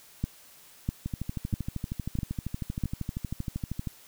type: two click trains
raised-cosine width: 5 ms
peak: -19 / -15 dBFS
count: 37 / 5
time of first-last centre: 1.06-3.873 / 0.24-2.837 s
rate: 12.8 / 1.54 Hz
effects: white hiss -54 dBFS RMS until 4.07 s